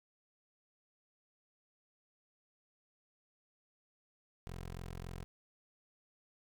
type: tone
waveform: 15% pulse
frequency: 43.65 Hz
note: F1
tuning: in tune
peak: -37 dBFS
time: 4.47-5.24 s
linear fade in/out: 0 ms
effects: none